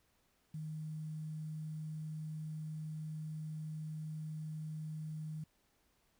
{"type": "tone with quantisation", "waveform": "sine", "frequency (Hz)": 155.4, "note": "D#3", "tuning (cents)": -2, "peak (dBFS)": -40, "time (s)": [0.54, 5.44], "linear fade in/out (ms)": 5, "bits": 11, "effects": ["pink hiss -75 dBFS RMS until 6.19 s"]}